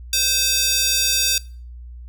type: tone with high-pass filter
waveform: square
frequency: 519 Hz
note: C5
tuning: 14 cents flat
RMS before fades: -19 dBFS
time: 0.13-1.38 s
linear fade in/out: 2 ms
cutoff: 4300 Hz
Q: 1.4
effects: noise-tail reverb RT60 0.4 s tail -21 dB re dry + added 60 Hz sine -34 dBFS peak until 2.08 s